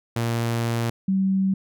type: tone pair in turn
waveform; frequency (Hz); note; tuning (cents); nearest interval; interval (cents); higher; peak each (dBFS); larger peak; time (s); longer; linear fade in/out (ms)
sawtooth / sine; 116.54 / 191.86; A#2 / G3; 0 / -37; major sixth; 863; second; -18; neither; 0.16-0.9 / 1.08-1.54; first; 5
effects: none